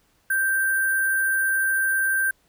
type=tone with sample-and-hold; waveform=sine; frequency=1568 Hz; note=G6; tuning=in tune; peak=-19 dBFS; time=0.3-2.31 s; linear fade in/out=5 ms; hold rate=11025 Hz; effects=pink hiss -64 dBFS RMS until 2.48 s